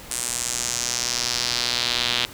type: tone with band-pass filter sweep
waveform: sawtooth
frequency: 121.3 Hz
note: B2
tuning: 31 cents flat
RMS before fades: -25 dBFS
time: 0.11-2.25 s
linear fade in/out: 0 ms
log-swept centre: 8700 to 3500 Hz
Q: 2.6
effects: pink hiss -41 dBFS RMS until 2.33 s